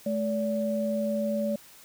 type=tone pair together; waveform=sine; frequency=215.1 / 574.2 Hz; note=A3 / D5; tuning=-39 / -39 cents; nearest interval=octave + perfect fourth; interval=1700 cents; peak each=-28 dBFS; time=0.06-1.56 s; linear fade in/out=5 ms; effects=white hiss -52 dBFS RMS until 1.84 s